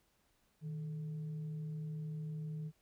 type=tone with frequency modulation; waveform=sine; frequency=155.56 Hz; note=D#3; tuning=in tune; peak=-39 dBFS; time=0.61-2.72 s; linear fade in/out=50 ms; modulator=278 Hz; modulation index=0.2; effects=pink hiss -75 dBFS RMS until 2.81 s